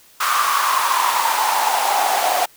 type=noise with high-pass filter sweep; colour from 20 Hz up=pink; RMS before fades=-18 dBFS; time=0.2-2.46 s; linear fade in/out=10 ms; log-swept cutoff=1200 to 710 Hz; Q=7.6; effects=white hiss -50 dBFS RMS until 2.56 s